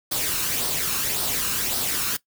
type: noise with flanger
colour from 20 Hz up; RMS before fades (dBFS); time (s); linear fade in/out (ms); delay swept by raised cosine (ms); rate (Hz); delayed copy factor
white; -25; 0.11-2.17; 10; 0.21 to 0.77; 1.8; +0.5
effects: noise-tail reverb RT60 0.1 s tail -19 dB re dry